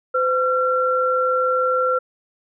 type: tone pair together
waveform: sine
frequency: 510 / 1363.2 Hz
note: C5 / F6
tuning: -44 / -42 cents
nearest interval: octave + perfect fourth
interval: 1702 cents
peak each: -19 dBFS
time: 0.14-1.99 s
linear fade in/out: 10 ms
effects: none